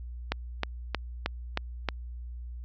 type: click train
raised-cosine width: 0.3 ms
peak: -11 dBFS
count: 6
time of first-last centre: 0.32-1.887 s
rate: 3.19 Hz
effects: added 60 Hz sine -37 dBFS peak until 2.64 s + resampled to 16000 Hz